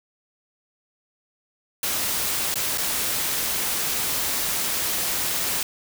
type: noise with dropouts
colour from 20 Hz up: white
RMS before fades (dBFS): -25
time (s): 1.83-5.63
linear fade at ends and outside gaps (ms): 2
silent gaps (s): 2.542-2.556 / 2.775-2.781
effects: none